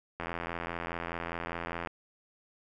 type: click train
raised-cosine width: 0.5 ms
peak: -20 dBFS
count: 143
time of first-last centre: 0.2-1.873 s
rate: 84.9 Hz
effects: none